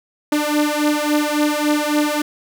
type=beating tone pair; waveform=sawtooth; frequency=296.2 / 299.8 Hz; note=D4 / D4; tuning=+15 / +36 cents; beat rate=3.6 Hz; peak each=-15 dBFS; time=0.32-2.22 s; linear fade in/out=5 ms; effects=none